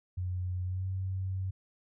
sine tone with pitch glide, 90.9 to 94.49 Hz, F#2 to F#2, -30 to +37 cents, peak -31 dBFS, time 0.17-1.51 s, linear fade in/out 10 ms, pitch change +67 cents, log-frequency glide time 0.64-0.87 s, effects none

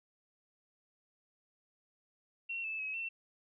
sine tone with pitch steps, 2726 / 2626 / 2557 / 2694 Hz, F7 / E7 / D#7 / E7, -43 / -7 / +47 / +37 cents, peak -36 dBFS, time 2.49-3.09 s, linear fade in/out 10 ms, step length 150 ms, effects none

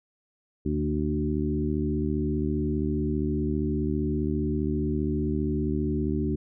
harmonic tone with a mistuned harmonic, 75.1 Hz, D2, 39 cents sharp, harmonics 1 / 2 / 3 / 4 / 5, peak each -30 / -31 / -30 / -30 / -32 dBFS, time 0.65-6.36 s, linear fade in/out 10 ms, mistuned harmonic 3, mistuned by +21 cents, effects none

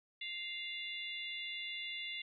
harmonic tone with a mistuned harmonic, 698.5 Hz, F5, in tune, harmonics 3 / 4 / 5 / 6, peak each -44 / -45 / -45 / -52 dBFS, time 0.21-2.22 s, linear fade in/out 5 ms, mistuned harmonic 6, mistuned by -96 cents, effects none

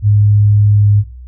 sine tone with pitch glide, 103.8 to 103.08 Hz, G#2 to G#2, 0 to -12 cents, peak -6 dBFS, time 0.02-1.04 s, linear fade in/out 50 ms, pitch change -12 cents, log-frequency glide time 0.73-0.86 s, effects noise-tail reverb RT60 0.3 s tail -22 dB re dry + added 62 Hz sine -29 dBFS peak until 1.27 s

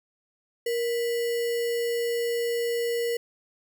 sine tone with sample-and-hold, 470 Hz, A#4, 14 cents sharp, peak -24 dBFS, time 0.66-3.17 s, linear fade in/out 5 ms, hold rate 2450 Hz, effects none

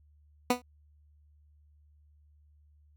15% pulse tone with exponential decay, 246.9 Hz, B3, in tune, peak -14 dBFS, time 0.5-0.62 s, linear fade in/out 5 ms, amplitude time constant 26 ms, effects added 74 Hz sine -59 dBFS peak until 2.96 s

